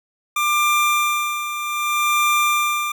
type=tone with tremolo; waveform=25% pulse; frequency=1190 Hz; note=D6; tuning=22 cents sharp; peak=-11 dBFS; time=0.36-2.92 s; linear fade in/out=5 ms; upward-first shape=sine; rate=0.64 Hz; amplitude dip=65%; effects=none